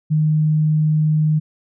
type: tone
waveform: sine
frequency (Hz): 154.2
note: D#3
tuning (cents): -15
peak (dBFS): -13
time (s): 0.1-1.4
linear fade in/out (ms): 20
effects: none